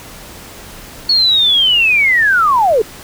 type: linear sweep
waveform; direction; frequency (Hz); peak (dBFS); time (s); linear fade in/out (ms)
sine; down; 4397 to 401.6; -8; 1.09-2.82; 5
effects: pink hiss -34 dBFS RMS until 3.03 s